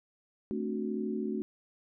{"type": "chord", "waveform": "sine", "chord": "D dominant seventh", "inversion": "second", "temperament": "equal", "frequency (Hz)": [220, 261.6, 293.7, 370], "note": ["A3", "C4", "D4", "F#4"], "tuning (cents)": [0, 0, 0, 0], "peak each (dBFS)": [-34, -39, -39, -36], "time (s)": [0.51, 1.42], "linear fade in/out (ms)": 0, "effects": []}